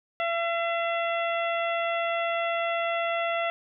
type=harmonic tone; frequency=676 Hz; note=E5; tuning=43 cents sharp; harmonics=1 / 2 / 3 / 4 / 5; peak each=-27 / -32 / -33 / -35 / -40 dBFS; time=0.2-3.5 s; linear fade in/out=0 ms; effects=none

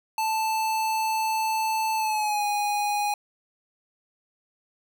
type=tone with pitch glide; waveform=square; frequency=880 to 825.8 Hz; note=A5 to G#5; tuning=0 to -10 cents; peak=-24 dBFS; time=0.18-3.14 s; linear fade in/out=2 ms; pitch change=-110 cents; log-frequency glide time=1.96-2.44 s; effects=none

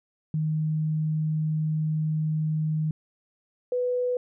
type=tone pair in turn; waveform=sine; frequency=155.56 / 495.6 Hz; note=D#3 / B4; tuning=0 / +6 cents; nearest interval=octave + minor sixth; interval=2006 cents; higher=second; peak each=-23 / -23 dBFS; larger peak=neither; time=0.34-2.91 / 3.72-4.17 s; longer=first; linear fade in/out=2 ms; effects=none

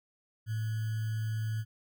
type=tone with sample-and-hold; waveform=sine; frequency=110 Hz; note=A2; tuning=in tune; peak=-30 dBFS; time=0.46-1.65 s; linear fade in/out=50 ms; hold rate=1575 Hz; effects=none

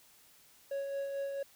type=tone with tremolo; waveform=triangle; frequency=554.4 Hz; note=C#5; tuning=in tune; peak=-31 dBFS; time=0.71-1.43 s; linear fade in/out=5 ms; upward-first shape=sine; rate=4.5 Hz; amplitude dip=35%; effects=white hiss -62 dBFS RMS until 1.55 s

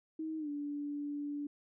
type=tone with pitch glide; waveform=sine; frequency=316.4 to 290.1 Hz; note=D#4 to D4; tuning=+29 to -21 cents; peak=-36 dBFS; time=0.19-1.47 s; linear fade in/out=5 ms; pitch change=-150 cents; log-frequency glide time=0.38-0.49 s; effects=none

